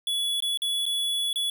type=tone with dropouts; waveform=square; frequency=3401 Hz; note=G#7; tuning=40 cents sharp; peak=-25 dBFS; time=0.07-1.5 s; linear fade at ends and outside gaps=2 ms; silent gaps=0.404-0.423 / 0.574-0.619 / 0.856-0.863 / 1.33-1.358 s; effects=none